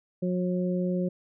harmonic tone, 180.7 Hz, F#3, 41 cents flat, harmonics 1 / 2 / 3, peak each -26 / -32 / -33 dBFS, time 0.22-1.09 s, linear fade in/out 10 ms, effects none

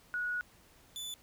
sine / sawtooth tone pair in turn, 1460 / 3486 Hz, F#6 / A7, -24 / -17 cents, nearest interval octave + minor third, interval 1507 cents, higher second, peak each -32 / -36 dBFS, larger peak first, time 0.14-0.41 / 0.96-1.14 s, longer first, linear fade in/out 0 ms, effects pink hiss -62 dBFS RMS until 1.22 s

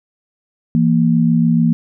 sine tone pair together, 166.19 / 233.1 Hz, E3 / A#3, +14 / 0 cents, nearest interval tritone, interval 586 cents, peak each -13 dBFS, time 0.75-1.73 s, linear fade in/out 0 ms, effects none

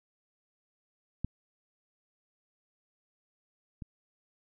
clicks, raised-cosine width 5 ms, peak -19 / -28 dBFS, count 2, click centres 1.246 / 3.822 s, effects none

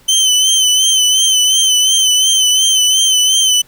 25% pulse tone with vibrato, 3064 Hz, G7, 40 cents flat, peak -5 dBFS, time 0.08-3.62 s, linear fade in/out 10 ms, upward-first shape sine, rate 2.8 Hz, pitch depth 49 cents each way, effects pink hiss -48 dBFS RMS until 3.67 s

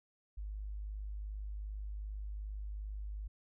sine tone, 51.3 Hz, G#1, 21 cents flat, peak -39 dBFS, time 0.37-3.28 s, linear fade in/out 10 ms, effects none

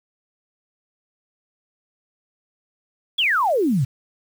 sine exponential sweep, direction down, 3525 to 116.54 Hz, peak -16 dBFS, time 3.18-3.85 s, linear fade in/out 10 ms, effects 7-bit

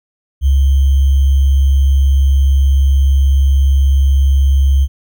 sine tone with sample-and-hold, 68.3 Hz, C#2, 25 cents flat, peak -7 dBFS, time 0.41-4.88 s, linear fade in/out 50 ms, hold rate 3150 Hz, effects none

